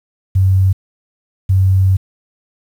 sine tone pair in turn, 94.9 / 94.9 Hz, F#2 / F#2, +44 / +44 cents, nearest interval unison, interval 0 cents, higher neither, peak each -8 dBFS, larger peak neither, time 0.35-0.73 / 1.49-1.97 s, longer second, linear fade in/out 10 ms, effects 7-bit

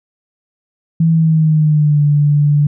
sine tone with pitch glide, 163.5 to 146.51 Hz, E3 to D3, -14 to -4 cents, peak -8 dBFS, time 1-2.67 s, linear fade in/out 5 ms, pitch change -190 cents, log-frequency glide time 1.11-2.02 s, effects none

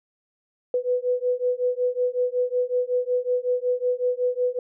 sine beating tone pair, 493.9 / 499.3 Hz, B4 / B4, 0 / +19 cents, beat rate 5.4 Hz, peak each -24 dBFS, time 0.74-4.59 s, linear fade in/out 2 ms, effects none

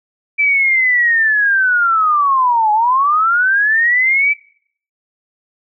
sine linear two-way sweep, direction down then up, 2329 to 833 to 2329 Hz, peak -10 dBFS, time 0.38-4.34 s, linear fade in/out 20 ms, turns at 2.72 s, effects noise-tail reverb RT60 0.6 s tail -23 dB re dry

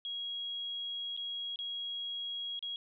sine tone with dropouts, 3300 Hz, G#7, 12 cents flat, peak -36 dBFS, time 0.05-2.76 s, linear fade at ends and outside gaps 1 ms, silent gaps 1.166-1.174 / 1.559-1.589 / 2.592-2.626 s, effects none

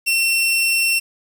sawtooth tone, 2710 Hz, E7, 47 cents sharp, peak -12 dBFS, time 0.06-1 s, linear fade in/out 20 ms, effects 7-bit

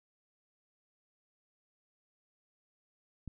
click, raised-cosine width 5 ms, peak -30 dBFS, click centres 3.277 s, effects none

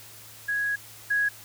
sine tone pair in turn, 1661.2 / 1661.2 Hz, G#6 / G#6, 0 / 0 cents, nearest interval unison, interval 0 cents, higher neither, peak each -24 / -21 dBFS, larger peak second, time 0.48-0.76 / 1.1-1.29 s, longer first, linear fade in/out 10 ms, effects added 109 Hz sine -55 dBFS peak until 1.44 s + white hiss -47 dBFS RMS until 1.44 s

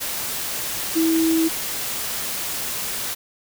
sine tone in noise, 324.8 Hz, E4, 26 cents flat, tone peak -16 dBFS, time 0.95-1.49 s, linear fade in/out 20 ms, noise white, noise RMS -27 dBFS, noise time 0-3.15 s, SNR +8 dB, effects none

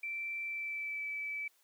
sine tone with pitch glide, 2340 to 2305 Hz, D7 to D7, -7 to -33 cents, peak -36 dBFS, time 0.03-1.48 s, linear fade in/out 5 ms, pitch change -26 cents, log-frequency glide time 0.43-1.06 s, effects white hiss -70 dBFS RMS until 1.63 s + high-pass 400 Hz 12 dB/octave

